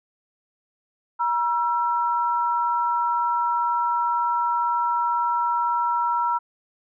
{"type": "tone pair together", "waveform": "sine", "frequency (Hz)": [954.3, 1341], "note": ["A#5", "E6"], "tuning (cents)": [40, 29], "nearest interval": "tritone", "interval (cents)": 589, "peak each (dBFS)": [-21, -25], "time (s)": [1.19, 6.39], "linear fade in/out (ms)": 20, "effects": []}